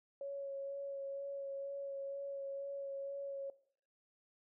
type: tone with vibrato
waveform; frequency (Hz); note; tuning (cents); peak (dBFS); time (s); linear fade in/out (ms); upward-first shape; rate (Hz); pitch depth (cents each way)
sine; 554.4; C#5; 0; -40; 0.21-3.5; 2; sine; 2.1; 14
effects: noise-tail reverb RT60 0.6 s tail -18 dB re dry